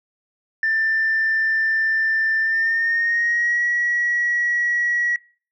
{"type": "tone with pitch glide", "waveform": "sine", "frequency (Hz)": [1781, 1919.9], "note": ["A6", "B6"], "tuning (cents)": [21, -49], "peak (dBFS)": -16, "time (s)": [0.63, 5.16], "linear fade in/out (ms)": 2, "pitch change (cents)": 130, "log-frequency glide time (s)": [2.4, 3.64], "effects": ["noise-tail reverb RT60 0.4 s tail -24 dB re dry", "tanh soft clip ceiling -13 dBFS"]}